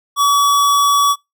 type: tone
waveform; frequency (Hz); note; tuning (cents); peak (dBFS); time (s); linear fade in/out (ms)
square; 1138; C#6; +45; -11; 0.16-1.16; 50
effects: noise-tail reverb RT60 0.2 s tail -25 dB re dry